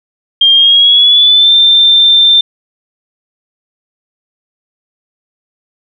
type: tone with pitch glide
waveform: sine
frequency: 3204 to 3576 Hz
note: G7 to A7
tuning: +37 to +27 cents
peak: -3 dBFS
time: 0.41-2.41 s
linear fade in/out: 5 ms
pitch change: +190 cents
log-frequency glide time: 0.53-1.53 s
effects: none